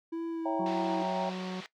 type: tone with vibrato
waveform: triangle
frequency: 328.7 Hz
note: E4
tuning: 5 cents flat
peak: -30 dBFS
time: 0.12-1.03 s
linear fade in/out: 10 ms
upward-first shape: sine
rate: 1.9 Hz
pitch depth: 19 cents each way
type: chord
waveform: sine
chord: C# diminished seventh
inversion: none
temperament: equal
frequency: 554.4 / 659.3 / 784 / 932.3 Hz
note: C#5 / E5 / G5 / Bb5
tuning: 0 / 0 / 0 / 0 cents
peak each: -35 dBFS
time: 0.45-1.3 s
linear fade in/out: 10 ms
type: harmonic tone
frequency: 185 Hz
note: F#3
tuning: in tune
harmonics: 1 / 2 / 3 / 4 / 5 / 6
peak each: -35 / -41 / -45 / -47 / -49 / -51 dBFS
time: 0.59-1.61 s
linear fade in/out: 10 ms
type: band-pass noise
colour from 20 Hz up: white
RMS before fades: -46 dBFS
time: 0.66-1.66 s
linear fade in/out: 0 ms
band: 300 to 4200 Hz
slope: 24 dB/octave
effects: noise-tail reverb RT60 0.1 s tail -17 dB re dry